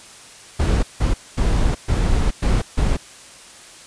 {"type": "noise bursts at uneven times", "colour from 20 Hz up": "brown", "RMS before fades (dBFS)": -17, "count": 6, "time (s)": [[0.59, 0.83], [1, 1.14], [1.37, 1.75], [1.88, 2.31], [2.42, 2.62], [2.77, 2.97]], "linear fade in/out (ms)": 10, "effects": ["white hiss -42 dBFS RMS until 3.86 s", "resampled to 22050 Hz"]}